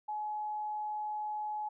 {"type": "tone", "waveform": "sine", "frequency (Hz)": 847, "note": "G#5", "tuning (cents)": 34, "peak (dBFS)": -34, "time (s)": [0.08, 1.69], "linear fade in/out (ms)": 10, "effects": []}